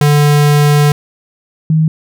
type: tone pair in turn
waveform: square / sine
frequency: 146.83 / 158.04 Hz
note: D3 / D#3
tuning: 0 / +27 cents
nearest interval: minor second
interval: 127 cents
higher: second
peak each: -7 dBFS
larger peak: neither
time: 0.01-0.92 / 1.7-1.88 s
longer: first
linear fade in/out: 2 ms
effects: none